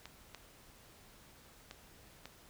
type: clicks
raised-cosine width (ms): 0.2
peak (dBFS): -29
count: 4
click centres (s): 0.056 / 0.347 / 1.711 / 2.256
effects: pink hiss -60 dBFS RMS until 2.49 s